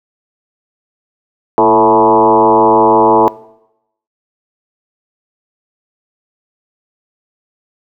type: tone with frequency modulation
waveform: sine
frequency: 657 Hz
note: E5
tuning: 6 cents flat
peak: -5 dBFS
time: 1.58-3.28 s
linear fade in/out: 0 ms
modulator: 106 Hz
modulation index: 3.3
effects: noise-tail reverb RT60 0.8 s tail -19 dB re dry